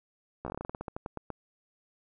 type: slowing click train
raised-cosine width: 1 ms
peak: -22 dBFS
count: 17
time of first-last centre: 0.45-1.303 s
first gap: 14 ms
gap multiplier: 1.16
effects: none